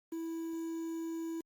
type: tone with quantisation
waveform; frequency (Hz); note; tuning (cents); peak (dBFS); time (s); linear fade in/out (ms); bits
triangle; 328.6; E4; -5; -34; 0.12-1.41; 5; 9
effects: Opus 24 kbps